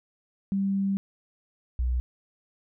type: tone pair in turn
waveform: sine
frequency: 196 / 61.74 Hz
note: G3 / B1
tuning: 0 / 0 cents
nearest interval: octave + minor sixth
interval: 2000 cents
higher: first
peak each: -23 dBFS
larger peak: neither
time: 0.52-0.97 / 1.79-2 s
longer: first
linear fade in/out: 0 ms
effects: none